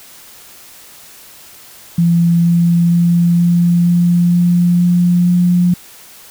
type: tone with pitch steps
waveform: sine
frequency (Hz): 170.1 / 171.09 / 172.08 / 173.07 / 174.08 / 175.08 / 176.1 / 177.12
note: F3 / F3 / F3 / F3 / F3 / F3 / F3 / F3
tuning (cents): -45 / -35 / -25 / -15 / -5 / +5 / +15 / +25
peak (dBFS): -8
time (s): 1.98-5.74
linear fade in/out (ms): 5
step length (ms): 470
effects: white hiss -39 dBFS RMS until 6.3 s

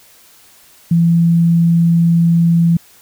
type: tone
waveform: sine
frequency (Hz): 168.4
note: E3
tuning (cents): +37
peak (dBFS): -8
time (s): 0.91-2.77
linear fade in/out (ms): 5
effects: white hiss -46 dBFS RMS until 3.01 s

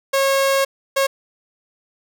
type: tone bursts at uneven times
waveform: sawtooth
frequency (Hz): 545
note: C#5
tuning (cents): -29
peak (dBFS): -11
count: 2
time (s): 0.13-0.65 / 0.96-1.07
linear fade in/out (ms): 10
effects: none

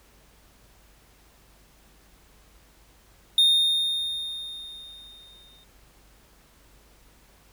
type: tone with exponential decay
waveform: triangle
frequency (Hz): 3669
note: A#7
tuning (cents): -28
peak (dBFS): -13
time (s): 3.38-5.64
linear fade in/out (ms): 2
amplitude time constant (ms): 490
effects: added 50 Hz sine -58 dBFS peak until 7.52 s + pink hiss -58 dBFS RMS until 7.52 s

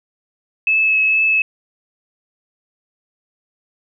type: tone with vibrato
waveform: sine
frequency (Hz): 2596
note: E7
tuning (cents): -27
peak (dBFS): -12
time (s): 0.67-1.42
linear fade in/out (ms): 2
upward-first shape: triangle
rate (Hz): 2.2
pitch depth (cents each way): 14
effects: none

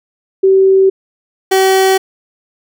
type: tone pair in turn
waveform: sine / 30% pulse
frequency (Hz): 384.1 / 381.7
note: G4 / G4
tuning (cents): -35 / -46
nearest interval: unison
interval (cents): 11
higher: first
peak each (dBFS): -5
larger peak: neither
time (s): 0.43-0.9 / 1.51-1.98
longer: neither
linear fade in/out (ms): 10
effects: none

